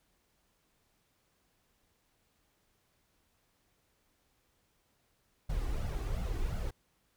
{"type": "noise with flanger", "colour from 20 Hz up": "brown", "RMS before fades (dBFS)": -34, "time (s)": [5.49, 6.71], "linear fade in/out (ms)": 10, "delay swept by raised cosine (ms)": [1.4, 2.7], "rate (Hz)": 2.8, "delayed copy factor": 0.65, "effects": ["pink hiss -74 dBFS RMS until 7.16 s"]}